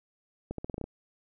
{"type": "accelerating click train", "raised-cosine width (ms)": 2, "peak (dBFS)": -22, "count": 8, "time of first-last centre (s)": [0.51, 0.841], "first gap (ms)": 73, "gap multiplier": 0.85, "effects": []}